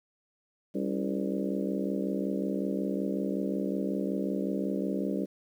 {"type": "harmonic tone with a mistuned harmonic", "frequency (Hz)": 65.41, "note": "C2", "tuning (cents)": 0, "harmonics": [3, 4, 5, 6, 7, 8, 9], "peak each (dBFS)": [-32, -34, -36, -38, -39, -40, -41], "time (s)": [0.74, 5.26], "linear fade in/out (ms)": 20, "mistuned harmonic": 4, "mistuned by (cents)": 110, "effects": ["10-bit"]}